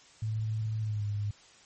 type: tone with pitch glide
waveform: sine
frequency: 109.4 to 103.38 Hz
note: A2 to G#2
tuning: -9 to -7 cents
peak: -29 dBFS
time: 0.22-1.31 s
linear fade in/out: 5 ms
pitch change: -98 cents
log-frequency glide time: 0.81-1.04 s
effects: white hiss -57 dBFS RMS until 1.65 s + MP3 32 kbps